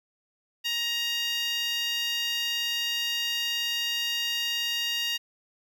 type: tone with high-pass filter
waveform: 10% pulse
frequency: 939 Hz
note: A#5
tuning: 12 cents sharp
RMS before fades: -29 dBFS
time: 0.64-5.18 s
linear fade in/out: 20 ms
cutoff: 2500 Hz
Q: 2.6
effects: none